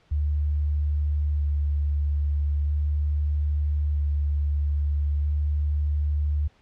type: tone with vibrato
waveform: sine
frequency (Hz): 73.42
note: D2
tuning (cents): 0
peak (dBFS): -21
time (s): 0.11-6.48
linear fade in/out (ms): 10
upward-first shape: square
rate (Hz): 0.39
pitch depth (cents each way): 12
effects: pink hiss -61 dBFS RMS until 6.61 s + low-pass 4000 Hz 12 dB/octave